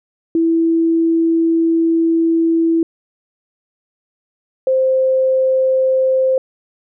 sine tone pair in turn, 329.6 / 523.2 Hz, E4 / C5, 0 / 0 cents, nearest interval minor sixth, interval 800 cents, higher second, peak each -11 dBFS, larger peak neither, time 0.35-2.83 / 4.67-6.38 s, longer first, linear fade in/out 2 ms, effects none

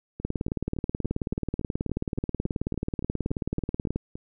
two click trains, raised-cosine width 3 ms, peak -23 / -14 dBFS, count 15 / 70, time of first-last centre 0.2-4.155 / 0.25-3.96 s, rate 3.54 / 18.6 Hz, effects none

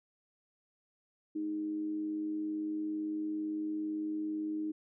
sine tone with amplitude modulation, 311.1 Hz, D#4, in tune, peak -31 dBFS, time 1.35-4.72 s, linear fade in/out 10 ms, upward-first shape sine, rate 97.8 Hz, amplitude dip 40%, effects none

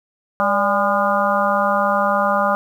harmonic tone with a mistuned harmonic, 203.3 Hz, G#3, 37 cents flat, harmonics 1 / 3 / 4 / 5 / 6 / 7, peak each -25 / -20 / -22 / -23 / -20 / -24 dBFS, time 0.4-2.55 s, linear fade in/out 0 ms, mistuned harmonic 3, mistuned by -68 cents, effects 8-bit

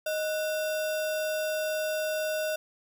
sine tone with sample-and-hold, 622 Hz, D#5, 1 cent flat, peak -27 dBFS, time 0.06-2.56 s, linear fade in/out 5 ms, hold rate 2100 Hz, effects none

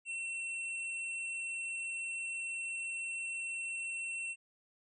sine tone with hard clipping, 2707 Hz, E7, 45 cents sharp, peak -38 dBFS, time 0.05-4.36 s, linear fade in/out 50 ms, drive 14 dB, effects resampled to 24000 Hz

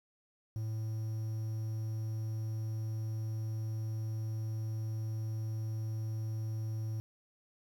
triangle tone, 110 Hz, A2, in tune, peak -32 dBFS, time 0.56-7 s, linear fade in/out 0 ms, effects 10-bit

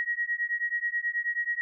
sine beating tone pair, 1894 / 1903.3 Hz, A#6 / A#6, +27 / +36 cents, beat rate 9.3 Hz, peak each -30 dBFS, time 0-1.61 s, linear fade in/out 0 ms, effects none

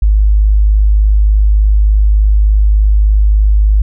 sine tone, 51.7 Hz, G#1, 7 cents flat, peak -5 dBFS, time 0.02-3.82 s, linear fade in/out 5 ms, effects none

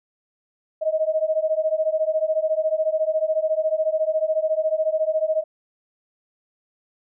sine beating tone pair, 622.3 / 636.3 Hz, D#5 / D#5, 0 / +39 cents, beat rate 14 Hz, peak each -22 dBFS, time 0.81-5.44 s, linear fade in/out 20 ms, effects none

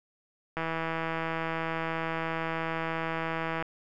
click train, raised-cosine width 0.5 ms, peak -17 dBFS, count 499, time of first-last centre 0.57-3.625 s, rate 163 Hz, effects none

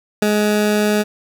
20% pulse tone with ADSR envelope, 209.9 Hz, G#3, 19 cents sharp, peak -6 dBFS, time 0.22-1.04 s, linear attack 5 ms, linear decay 14 ms, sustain -3 dB, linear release 30 ms, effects none

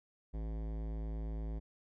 sine tone with hard clipping, 54.3 Hz, A1, 22 cents flat, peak -39 dBFS, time 0.33-1.6 s, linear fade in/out 20 ms, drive 18 dB, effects none

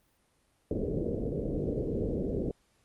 white low-pass noise, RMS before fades -32 dBFS, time 0.71-2.51 s, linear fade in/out 2 ms, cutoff 510 Hz, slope 48 dB/octave, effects pink hiss -70 dBFS RMS until 2.84 s + Opus 32 kbps

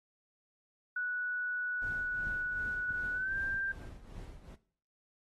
sine tone with pitch glide, 1474 to 1579.8 Hz, F#6 to G6, -7 to +13 cents, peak -32 dBFS, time 0.96-3.72 s, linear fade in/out 5 ms, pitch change +120 cents, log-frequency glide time 3.13-3.35 s
brown noise with tremolo, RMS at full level -45 dBFS, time 1.81-4.56 s, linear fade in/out 20 ms, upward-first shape triangle, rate 2.6 Hz, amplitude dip 75%
click train, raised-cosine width 5 ms, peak -36 dBFS, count 4, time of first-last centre 2.27-4.181 s, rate 1.57 Hz
effects noise-tail reverb RT60 0.5 s tail -17 dB re dry + AAC 32 kbps

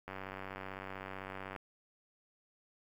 click train, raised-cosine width 0.5 ms, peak -28 dBFS, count 143, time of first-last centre 0.08-1.562 s, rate 95.8 Hz, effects 10-bit

